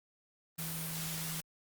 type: tone in noise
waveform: sine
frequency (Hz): 161.9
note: E3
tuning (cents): -31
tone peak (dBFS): -41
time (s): 0.58-1.41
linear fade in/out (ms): 10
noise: white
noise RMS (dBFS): -40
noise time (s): 0.58-1.41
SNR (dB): -4
effects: Opus 32 kbps